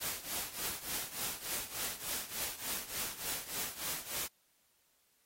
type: noise with tremolo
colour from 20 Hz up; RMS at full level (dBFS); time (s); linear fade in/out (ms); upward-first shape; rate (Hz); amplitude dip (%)
white; -36; 0-4.28; 20; triangle; 3.4; 85
effects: white hiss -73 dBFS RMS until 5.25 s + AAC 48 kbps